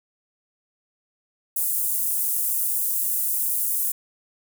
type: high-pass noise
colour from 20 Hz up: pink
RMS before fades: -24 dBFS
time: 1.56-3.92 s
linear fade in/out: 5 ms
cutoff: 10000 Hz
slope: 24 dB/octave
effects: none